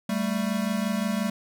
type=tone pair together; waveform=square; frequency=196 / 221.7 Hz; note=G3 / A3; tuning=0 / +13 cents; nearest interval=major second; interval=213 cents; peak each=-28 dBFS; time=0.09-1.3 s; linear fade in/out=5 ms; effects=none